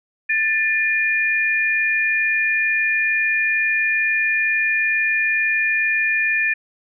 sine tone pair together, 1768.9 / 2422 Hz, A6 / D#7, +9 / -47 cents, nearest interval perfect fourth, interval 544 cents, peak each -19 dBFS, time 0.29-6.54 s, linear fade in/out 10 ms, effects none

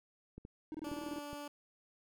clicks, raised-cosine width 3 ms, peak -35 dBFS, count 4, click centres 0.38 / 0.451 / 0.915 / 1.331 s
triangle tone bursts, 310.7 Hz, D#4, 2 cents flat, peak -37 dBFS, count 10, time 0.72-1.185 s, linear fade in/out 0 ms, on 24 ms, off 25 ms
15% pulse tone, 290.7 Hz, D4, 18 cents flat, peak -37 dBFS, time 0.84-1.48 s, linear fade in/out 5 ms
effects none

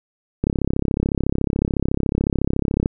click train, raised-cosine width 3 ms, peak -6 dBFS, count 83, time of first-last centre 0.44-2.859 s, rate 33.9 Hz, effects none

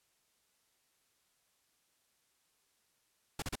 pink noise bursts, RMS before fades -37 dBFS, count 3, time 3.39-3.556 s, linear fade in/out 5 ms, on 32 ms, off 35 ms, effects white hiss -75 dBFS RMS until 3.6 s + low-pass 12000 Hz 12 dB/octave

